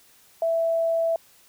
sine tone, 661 Hz, E5, 5 cents sharp, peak -20 dBFS, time 0.42-1.16 s, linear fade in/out 2 ms, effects white hiss -56 dBFS RMS until 1.48 s

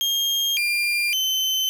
35% pulse tone with pitch steps, 3224 / 2396 / 3066 Hz, G7 / D7 / G7, +48 / +34 / -39 cents, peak -18 dBFS, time 0.01-1.69 s, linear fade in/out 0 ms, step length 560 ms, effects none

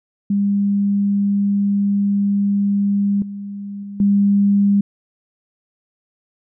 sine tone with level steps, 201 Hz, G3, 44 cents sharp, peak -14 / -26 / -28 / -11 dBFS, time 0.3-4.81 s, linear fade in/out 5 ms, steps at 3.22 / 3.83 / 4 s, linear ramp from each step 2 ms, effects none

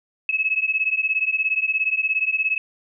sine beating tone pair, 2572 / 2589 Hz, E7 / E7, -43 / -32 cents, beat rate 17 Hz, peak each -22 dBFS, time 0.29-2.58 s, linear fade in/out 2 ms, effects none

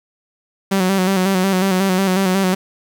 sawtooth tone with vibrato, 189.4 Hz, F#3, 41 cents sharp, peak -10 dBFS, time 0.71-2.55 s, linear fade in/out 10 ms, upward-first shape square, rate 5.5 Hz, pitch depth 47 cents each way, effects 7-bit

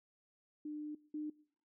sine tone pair in turn, 300.3 / 302.6 Hz, D4 / D#4, +39 / -48 cents, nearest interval unison, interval 13 cents, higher second, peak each -40 / -38 dBFS, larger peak second, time 0.65-0.95 / 1.14-1.3 s, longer first, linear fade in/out 5 ms, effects noise-tail reverb RT60 0.6 s tail -22 dB re dry

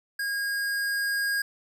square tone with level ramp, 1630 Hz, G#6, 33 cents flat, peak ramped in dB -28 to -25 dBFS, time 0.19-1.42 s, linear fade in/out 5 ms, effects none

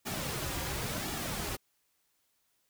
pink noise with flanger, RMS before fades -36 dBFS, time 0.05-1.57 s, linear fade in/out 20 ms, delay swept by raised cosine 1.9 to 4.7 ms, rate 0.94 Hz, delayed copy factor -0.6, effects white hiss -75 dBFS RMS until 2.69 s

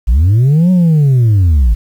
sine linear two-way sweep, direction up then down, 49.34 to 186.7 to 49.34 Hz, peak -3 dBFS, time 0.07-1.75 s, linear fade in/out 20 ms, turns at 0.71 s, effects tanh soft clip ceiling -5 dBFS + 7-bit

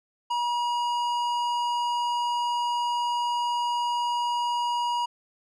sine tone with tanh clipping, 959 Hz, A#5, 49 cents sharp, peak -26 dBFS, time 0.3-5.06 s, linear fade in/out 10 ms, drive 13 dB, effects none

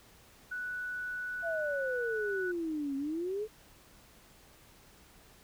sine tone, 1480 Hz, F#6, in tune, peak -35 dBFS, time 0.51-2.52 s, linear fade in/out 10 ms
sine exponential two-way sweep, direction down then up, 688 to 269.6 to 445.2 Hz, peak -32 dBFS, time 1.42-3.48 s, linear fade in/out 50 ms, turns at 2.96 s
effects pink hiss -59 dBFS RMS until 5.43 s

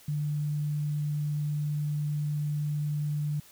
sine tone, 148.4 Hz, D3, 18 cents sharp, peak -27 dBFS, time 0.08-3.4 s, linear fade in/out 5 ms, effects white hiss -55 dBFS RMS until 3.51 s

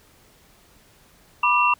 sine tone cluster, 980 / 1186 / 2722 Hz, B5 / D6 / F7, -14 / +17 / -45 cents, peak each -20 dBFS, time 1.43-1.74 s, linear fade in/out 5 ms, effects pink hiss -55 dBFS RMS until 1.79 s

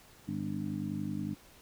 harmonic tone with a mistuned harmonic, 50.9 Hz, G#1, 34 cents flat, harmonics 2 / 3 / 4 / 5 / 6, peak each -43 / -40 / -37 / -42 / -39 dBFS, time 0.27-1.35 s, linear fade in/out 20 ms, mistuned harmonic 6, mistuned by -45 cents, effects pink hiss -58 dBFS RMS until 1.61 s

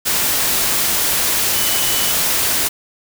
sine tone in noise, 2981 Hz, F#7, 12 cents sharp, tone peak -25 dBFS, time 1.54-2.13 s, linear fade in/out 20 ms, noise white, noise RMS -17 dBFS, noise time 0.05-2.69 s, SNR -11 dB, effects none

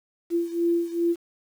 sine beating tone pair, 340 / 342.5 Hz, F4 / F4, -46 / -34 cents, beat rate 2.5 Hz, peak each -23 / -26 dBFS, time 0.3-1.16 s, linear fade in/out 50 ms, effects 8-bit

